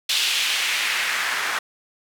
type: noise with band-pass filter sweep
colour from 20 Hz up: white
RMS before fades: -23 dBFS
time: 0.09-1.59 s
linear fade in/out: 5 ms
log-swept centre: 3500 to 1400 Hz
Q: 1.8
effects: none